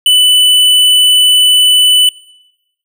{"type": "tone with hard clipping", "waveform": "sine", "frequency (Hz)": 2988, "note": "F#7", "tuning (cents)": 16, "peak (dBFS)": -6, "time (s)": [0.06, 2.09], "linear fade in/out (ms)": 2, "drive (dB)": 11, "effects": ["noise-tail reverb RT60 1.0 s tail -23 dB re dry"]}